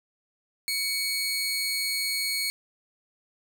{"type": "tone pair together", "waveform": "sawtooth", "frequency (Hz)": [2240, 4295], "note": ["C#7", "C8"], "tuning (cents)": [18, 44], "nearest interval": "major seventh", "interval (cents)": 1126, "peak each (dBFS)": -26, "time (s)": [0.68, 2.5], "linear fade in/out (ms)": 0, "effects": []}